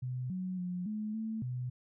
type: tone with pitch steps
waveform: sine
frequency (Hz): 126.5 / 184.8 / 179.5 / 213.5 / 221 / 125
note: B2 / F#3 / F3 / G#3 / A3 / B2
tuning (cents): +42 / -2 / +48 / +48 / +8 / +21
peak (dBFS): -34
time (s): 0.02-1.7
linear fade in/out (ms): 10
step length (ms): 280
effects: none